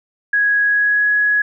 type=tone with pitch glide; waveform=sine; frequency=1661.2 to 1677.6 Hz; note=G#6 to G#6; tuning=0 to +17 cents; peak=-12 dBFS; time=0.33-1.42 s; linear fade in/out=5 ms; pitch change=+17 cents; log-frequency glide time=0.64-1.09 s; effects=none